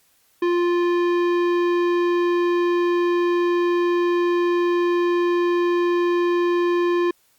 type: tone with tanh clipping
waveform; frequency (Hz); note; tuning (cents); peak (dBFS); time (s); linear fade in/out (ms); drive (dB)
sine; 349.2; F4; 0; -19; 0.42-7.11; 5; 16
effects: white hiss -61 dBFS RMS until 7.38 s + Opus 48 kbps